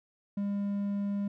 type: tone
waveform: triangle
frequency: 201.5 Hz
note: G3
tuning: 48 cents sharp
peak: -27 dBFS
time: 0.37-1.28 s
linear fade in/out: 5 ms
effects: none